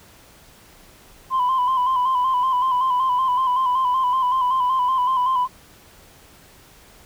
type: tone with vibrato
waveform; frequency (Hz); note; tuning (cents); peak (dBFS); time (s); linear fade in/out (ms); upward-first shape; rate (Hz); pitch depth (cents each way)
sine; 1019; C6; -46; -15; 1.3-5.48; 50; square; 5.3; 46
effects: tanh soft clip ceiling -14 dBFS + pink hiss -49 dBFS RMS until 7.05 s